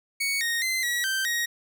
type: tone with pitch steps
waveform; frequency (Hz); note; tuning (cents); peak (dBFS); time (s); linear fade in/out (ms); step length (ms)
sawtooth; 2228 / 1861 / 2064 / 1923 / 1559 / 1884; C#7 / A#6 / C7 / B6 / G6 / A#6; +8 / -3 / -24 / -47 / -10 / +18; -21; 0.2-1.46; 10; 210
effects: none